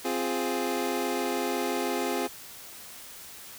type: chord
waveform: 25% pulse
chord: F minor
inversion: second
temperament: equal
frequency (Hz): 261.6 / 349.2 / 415.3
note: C4 / F4 / Ab4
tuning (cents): 0 / 0 / 0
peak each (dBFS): -28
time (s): 0.04-2.28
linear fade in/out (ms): 20
effects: white hiss -45 dBFS RMS until 3.58 s